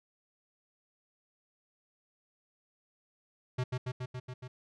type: tone with echo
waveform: square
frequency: 126.4 Hz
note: B2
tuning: 41 cents sharp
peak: -30 dBFS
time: 3.58-3.64 s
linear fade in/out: 10 ms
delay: 140 ms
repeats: 6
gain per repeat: -2 dB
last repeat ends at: 4.48 s
effects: low-pass 5000 Hz 12 dB/octave